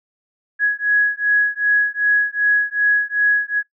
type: beating tone pair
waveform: sine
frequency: 1670 / 1672.6 Hz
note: G#6 / G#6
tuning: +9 / +12 cents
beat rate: 2.6 Hz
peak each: -17 dBFS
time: 0.59-3.63 s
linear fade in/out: 50 ms
effects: noise-tail reverb RT60 0.1 s tail -21 dB re dry